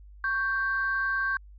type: tone pair together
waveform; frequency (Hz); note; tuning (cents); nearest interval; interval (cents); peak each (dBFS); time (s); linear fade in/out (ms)
sine; 1108.7 / 1568; C#6 / G6; 0 / 0; tritone; 600; -31 / -25; 0.24-1.37; 2
effects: tanh soft clip ceiling -18 dBFS + added 50 Hz sine -46 dBFS peak until 1.58 s